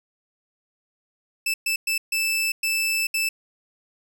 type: tone bursts at uneven times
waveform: sawtooth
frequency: 2637 Hz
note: E7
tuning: in tune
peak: -18 dBFS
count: 6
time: 1.46-1.54 / 1.66-1.76 / 1.87-1.98 / 2.12-2.52 / 2.63-3.07 / 3.14-3.29 s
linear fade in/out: 5 ms
effects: none